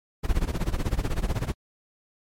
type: noise with tremolo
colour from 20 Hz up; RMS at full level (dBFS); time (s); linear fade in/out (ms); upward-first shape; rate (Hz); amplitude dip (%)
brown; -22; 0.23-1.54; 20; sine; 16; 90
effects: MP3 64 kbps